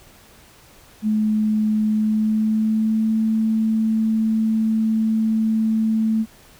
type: tone with pitch glide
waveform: sine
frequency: 214.9 to 220.7 Hz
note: A3 to A3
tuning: -41 to +5 cents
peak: -16 dBFS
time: 1.02-6.26 s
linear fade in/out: 50 ms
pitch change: +46 cents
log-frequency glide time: 1.91-3.16 s
effects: pink hiss -49 dBFS RMS until 6.59 s